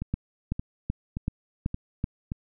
two click trains, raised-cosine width 5 ms, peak -18 / -14 dBFS, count 5 / 6, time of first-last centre 0.02-2.319 / 0.14-2.041 s, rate 1.74 / 2.63 Hz, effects none

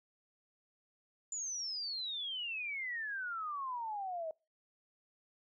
sine exponential sweep, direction down, 7110 to 622.3 Hz, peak -37 dBFS, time 1.32-4.31 s, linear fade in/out 2 ms, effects noise-tail reverb RT60 0.3 s tail -25 dB re dry

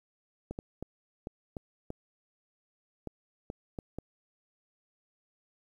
clicks, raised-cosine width 2 ms, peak -24 dBFS, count 10, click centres 0.51 / 0.589 / 0.826 / 1.271 / 1.568 / 1.904 / 3.073 / 3.501 / 3.788 / 3.986 s, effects 10-bit

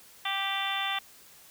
harmonic tone with a mistuned harmonic, 392 Hz, G4, in tune, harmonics 2 / 3 / 4 / 5 / 6 / 7 / 8 / 9, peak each -35 / -36 / -39 / -36 / -39 / -38 / -38 / -34 dBFS, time 0.25-0.99 s, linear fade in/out 5 ms, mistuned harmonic 8, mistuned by -26 cents, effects white hiss -54 dBFS RMS until 1.5 s

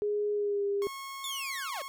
sine tone with pitch glide, 415.3 to 402.3 Hz, G#4 to G4, 0 to +45 cents, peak -27 dBFS, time 0.02-0.87 s, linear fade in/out 0 ms, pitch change -55 cents, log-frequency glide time 0.33-0.64 s
sawtooth tone, 1091 Hz, C#6, 28 cents flat, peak -35 dBFS, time 0.82-1.88 s, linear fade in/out 0 ms
sawtooth linear sweep, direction down, 3613 to 521 Hz, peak -32 dBFS, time 1.24-1.82 s, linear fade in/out 2 ms
effects none

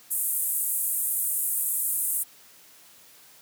pink band-pass noise, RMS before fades -27 dBFS, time 0.1-2.24 s, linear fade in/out 20 ms, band 8600 to 16000 Hz, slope 48 dB/octave, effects white hiss -53 dBFS RMS until 3.41 s + high-pass 100 Hz 12 dB/octave

